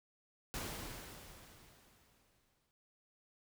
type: noise with exponential decay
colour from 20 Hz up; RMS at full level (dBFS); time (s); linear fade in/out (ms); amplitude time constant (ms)
pink; -41; 0.54-2.71; 0; 470
effects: none